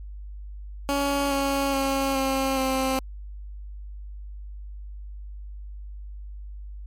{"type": "tone with pitch steps", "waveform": "15% pulse", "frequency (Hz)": [280.8, 276.5, 272.2, 268, 263.8], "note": ["C#4", "C#4", "C#4", "C4", "C4"], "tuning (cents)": [22, -4, -31, 42, 14], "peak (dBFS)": -16, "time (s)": [0.89, 2.99], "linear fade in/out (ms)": 0, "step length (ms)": 420, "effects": ["added 50 Hz sine -35 dBFS peak until 6.86 s", "MP3 64 kbps"]}